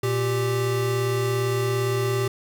square tone pair together, 118.17 / 392 Hz, A#2 / G4, +24 / 0 cents, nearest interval octave + major sixth, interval 2076 cents, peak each -25 dBFS, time 0.03-2.28 s, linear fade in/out 5 ms, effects none

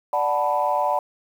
sine chord, B minor seventh, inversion first, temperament equal, 587.3 / 740 / 880 / 987.8 Hz, D5 / F#5 / A5 / B5, 0 / 0 / 0 / 0 cents, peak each -24 dBFS, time 0.13-0.99 s, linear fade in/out 2 ms, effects tanh soft clip ceiling -9 dBFS + 8-bit

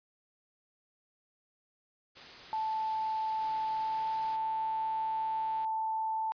white noise, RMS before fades -48 dBFS, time 2.15-4.37 s, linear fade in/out 20 ms
sine tone with pitch glide, 877 to 882.6 Hz, A5 to A5, -6 to +5 cents, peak -30 dBFS, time 2.53-6.32 s, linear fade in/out 0 ms, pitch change +11 cents, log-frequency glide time 3.72-4.12 s
click train, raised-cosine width 0.3 ms, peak -38 dBFS, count 332, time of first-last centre 3.41-5.646 s, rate 148 Hz
effects resampled to 11025 Hz

